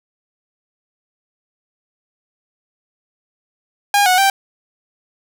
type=tone with pitch steps; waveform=sawtooth; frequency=812 / 735 / 783 Hz; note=G#5 / F#5 / G5; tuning=-39 / -12 / -2 cents; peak=-7 dBFS; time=3.94-4.3 s; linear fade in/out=2 ms; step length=120 ms; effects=none